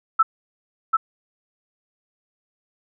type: tone with echo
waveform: sine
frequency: 1318.5 Hz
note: E6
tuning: in tune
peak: -11 dBFS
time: 0.19-0.23 s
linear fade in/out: 10 ms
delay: 740 ms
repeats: 1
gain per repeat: -3 dB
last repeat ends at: 0.97 s
effects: none

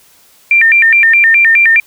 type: tone with vibrato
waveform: sine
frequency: 2073 Hz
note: C7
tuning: 17 cents flat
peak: -4 dBFS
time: 0.51-1.8 s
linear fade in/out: 2 ms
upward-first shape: square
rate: 4.8 Hz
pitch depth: 230 cents each way
effects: white hiss -46 dBFS RMS until 1.86 s

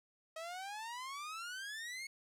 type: exponential sweep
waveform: sawtooth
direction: up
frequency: 633 to 2201 Hz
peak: -39 dBFS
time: 0.36-2.07 s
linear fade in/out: 5 ms
effects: low-pass 10000 Hz 12 dB/octave + 12-bit

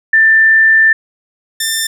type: tone pair in turn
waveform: sine / 10% pulse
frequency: 1779 / 1788.7 Hz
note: A6 / A6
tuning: +19 / +28 cents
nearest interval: unison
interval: 9 cents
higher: second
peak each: -5 dBFS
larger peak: neither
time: 0.13-0.93 / 1.6-1.87 s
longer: first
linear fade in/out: 5 ms
effects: none

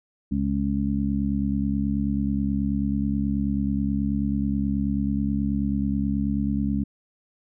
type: harmonic tone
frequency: 69.3 Hz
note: C#2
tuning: in tune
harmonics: 1 / 2 / 3 / 4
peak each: -29 / -31 / -24 / -28 dBFS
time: 0.31-6.84 s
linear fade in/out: 10 ms
effects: none

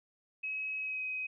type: tone with pitch glide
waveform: sine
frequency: 2556 to 2524 Hz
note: D#7 to D#7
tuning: +46 to +24 cents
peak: -34 dBFS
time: 0.43-1.27 s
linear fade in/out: 10 ms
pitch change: -22 cents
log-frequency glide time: 0.8-1.03 s
effects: none

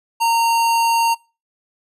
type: tone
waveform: square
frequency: 922 Hz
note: A#5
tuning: 19 cents flat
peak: -15 dBFS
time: 0.2-1.15 s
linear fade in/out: 20 ms
effects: noise-tail reverb RT60 0.3 s tail -23 dB re dry + resampled to 32000 Hz

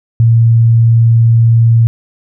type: tone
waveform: sine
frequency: 115.2 Hz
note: A#2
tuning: 20 cents flat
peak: -4 dBFS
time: 0.2-1.87 s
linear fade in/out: 0 ms
effects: none

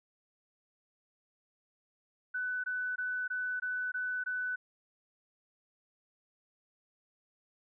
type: tone bursts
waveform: sine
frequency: 1497 Hz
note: F#6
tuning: 20 cents sharp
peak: -32 dBFS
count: 7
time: 2.34-4.56 s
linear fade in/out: 10 ms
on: 300 ms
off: 20 ms
effects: none

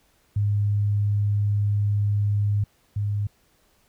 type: tone pair in turn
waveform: sine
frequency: 102.8 / 102.8 Hz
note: G#2 / G#2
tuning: -17 / -17 cents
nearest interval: unison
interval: 0 cents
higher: neither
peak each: -19 / -22 dBFS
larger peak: first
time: 0.36-2.64 / 2.96-3.27 s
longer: first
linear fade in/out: 5 ms
effects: pink hiss -63 dBFS RMS until 3.88 s

